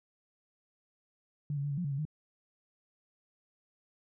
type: tone with pitch steps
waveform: sine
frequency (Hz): 146.4 / 140.4 / 144.6 / 140.2 / 177.2 / 142.1 / 137.1 / 152.8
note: D3 / C#3 / D3 / C#3 / F3 / C#3 / C#3 / D#3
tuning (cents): -5 / +22 / -27 / +20 / +25 / +43 / -19 / -31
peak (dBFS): -31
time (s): 1.5-2.052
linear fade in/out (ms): 2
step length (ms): 69
effects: none